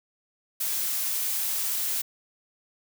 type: noise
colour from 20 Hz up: blue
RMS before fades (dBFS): -28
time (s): 0.6-2.02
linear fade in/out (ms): 10
effects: none